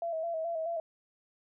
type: tone with vibrato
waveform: sine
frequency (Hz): 659.3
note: E5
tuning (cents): 0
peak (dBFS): -31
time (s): 0.02-0.8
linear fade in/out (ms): 2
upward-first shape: square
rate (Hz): 4.7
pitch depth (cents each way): 47
effects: none